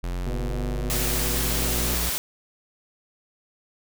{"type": "linear sweep", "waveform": "square", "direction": "up", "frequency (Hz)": [43.53, 61], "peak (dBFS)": -27, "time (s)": [0.03, 2.1], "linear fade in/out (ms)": 10}
{"type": "click train", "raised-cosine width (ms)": 2, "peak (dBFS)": -22, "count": 205, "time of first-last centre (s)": [0.27, 1.942], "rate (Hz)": 122}
{"type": "noise", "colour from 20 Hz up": "white", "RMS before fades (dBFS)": -27, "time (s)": [0.9, 2.18], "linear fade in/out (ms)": 0}
{"effects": []}